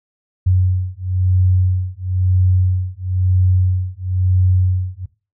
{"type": "beating tone pair", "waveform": "sine", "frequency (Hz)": [91.6, 92.6], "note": ["F#2", "F#2"], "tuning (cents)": [-17, 2], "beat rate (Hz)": 1, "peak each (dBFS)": -16, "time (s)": [0.46, 5.06], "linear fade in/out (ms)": 10, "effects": ["noise-tail reverb RT60 0.3 s tail -18 dB re dry"]}